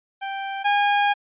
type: tone pair in turn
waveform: sawtooth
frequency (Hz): 784 / 816.5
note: G5 / G#5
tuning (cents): 0 / -30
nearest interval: minor second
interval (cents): 70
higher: second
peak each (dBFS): -23 / -13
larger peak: second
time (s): 0.21-0.64 / 0.64-1.14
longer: second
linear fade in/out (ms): 20
effects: resampled to 8000 Hz